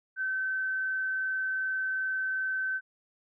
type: tone with frequency modulation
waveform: sine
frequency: 1535 Hz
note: G6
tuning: 37 cents flat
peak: -28 dBFS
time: 0.16-2.81 s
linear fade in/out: 50 ms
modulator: 22.6 Hz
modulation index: 0.26
effects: none